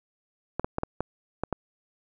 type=clicks; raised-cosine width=1 ms; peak=-13 dBFS; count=7; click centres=0.596 / 0.645 / 0.784 / 0.834 / 1.006 / 1.436 / 1.527 s; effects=none